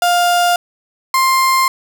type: tone pair in turn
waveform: 35% pulse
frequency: 703 / 1053.3 Hz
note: F5 / C6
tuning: +11 / +11 cents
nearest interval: perfect fifth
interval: 700 cents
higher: second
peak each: -9 dBFS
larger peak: neither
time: 0.02-0.56 / 1.14-1.68 s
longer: neither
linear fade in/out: 2 ms
effects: none